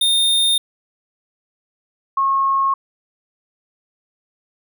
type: tone pair in turn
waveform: square / sine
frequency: 3645 / 1087.1 Hz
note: A#7 / C#6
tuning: -40 / -34 cents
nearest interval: octave + major sixth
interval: 2094 cents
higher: first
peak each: -14 dBFS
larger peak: neither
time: 0.01-0.58 / 2.17-2.74 s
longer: neither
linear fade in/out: 5 ms
effects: none